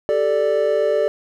triangle chord, G suspended second, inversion none, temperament equal, 392 / 440 / 587.3 Hz, G4 / A4 / D5, 0 / 0 / 0 cents, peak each -22 / -18 / -16 dBFS, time 0.09-1.08 s, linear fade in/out 0 ms, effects none

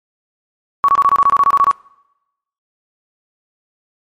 sine tone bursts, 1123 Hz, C#6, 22 cents sharp, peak -7 dBFS, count 13, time 0.84-1.712 s, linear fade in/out 0 ms, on 44 ms, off 25 ms, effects noise-tail reverb RT60 0.9 s tail -23 dB re dry + MP3 64 kbps

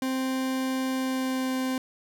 40% pulse tone with pitch glide, 261.6 to 259.6 Hz, C4 to C4, 0 to -13 cents, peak -25 dBFS, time 0.02-1.78 s, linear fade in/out 2 ms, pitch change -13 cents, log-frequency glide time 0.88-1.56 s, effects none

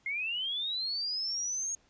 sine linear sweep, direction up, 2103 to 6620 Hz, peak -31 dBFS, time 0.06-1.75 s, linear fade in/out 2 ms, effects pink hiss -67 dBFS RMS until 1.89 s + resampled to 16000 Hz

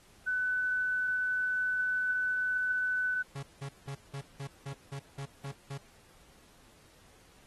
sine tone, 1500 Hz, F#6, 23 cents sharp, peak -28 dBFS, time 0.26-3.23 s, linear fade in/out 20 ms
45% pulse tone bursts, 138.59 Hz, C#3, in tune, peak -37 dBFS, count 10, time 3.35-5.78 s, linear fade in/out 10 ms, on 81 ms, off 180 ms
effects pink hiss -61 dBFS RMS until 7.46 s + AAC 32 kbps

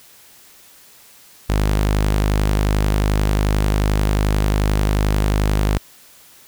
sawtooth tone, 51.3 Hz, G#1, 21 cents flat, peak -11 dBFS, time 1.49-5.78 s, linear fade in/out 10 ms, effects white hiss -47 dBFS RMS until 6.47 s

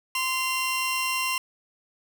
sawtooth tone pair together, 1039 / 2761 Hz, C6 / F7, -12 / -20 cents, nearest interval octave + perfect fourth, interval 1692 cents, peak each -24 / -24 dBFS, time 0.15-1.38 s, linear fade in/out 2 ms, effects none

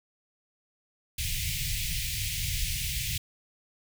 pink band-stop noise, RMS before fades -31 dBFS, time 1.18-3.18 s, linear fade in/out 5 ms, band 150 to 2100 Hz, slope 48 dB/octave, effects none

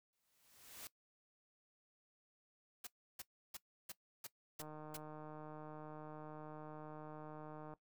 white noise with exponential growth, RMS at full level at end -49 dBFS, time 0.13-0.87 s, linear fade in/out 0 ms, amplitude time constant 160 ms
white noise bursts, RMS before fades -48 dBFS, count 7, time 2.84-4.97 s, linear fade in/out 5 ms, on 30 ms, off 320 ms
click train, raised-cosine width 1 ms, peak -38 dBFS, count 481, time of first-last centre 4.6-7.737 s, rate 153 Hz
effects noise-tail reverb RT60 0.1 s tail -18 dB re dry

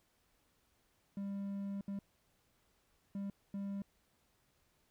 triangle tone bursts at uneven times, 198.6 Hz, G3, 23 cents sharp, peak -36 dBFS, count 4, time 1.17-1.81 / 1.88-1.99 / 3.15-3.3 / 3.54-3.82 s, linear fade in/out 2 ms, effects pink hiss -75 dBFS RMS until 4.9 s

